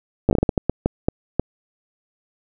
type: slowing click train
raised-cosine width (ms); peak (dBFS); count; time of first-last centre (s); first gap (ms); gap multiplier
2; -3; 13; 0.29-1.396; 9; 1.38
effects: none